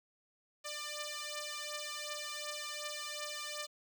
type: beating tone pair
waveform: 5% pulse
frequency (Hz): 594 / 596.7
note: D5 / D5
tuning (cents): +20 / +27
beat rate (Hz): 2.7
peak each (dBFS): -31 / -32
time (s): 0.64-3.67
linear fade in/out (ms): 20
effects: none